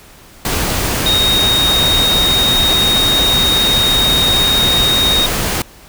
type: tone in noise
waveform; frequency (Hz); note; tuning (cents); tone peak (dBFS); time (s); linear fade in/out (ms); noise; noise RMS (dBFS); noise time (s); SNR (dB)
sine; 3729; A#7; 0; -11; 1.06-5.26; 2; pink; -17; 0.45-5.62; +3
effects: pink hiss -41 dBFS RMS until 5.88 s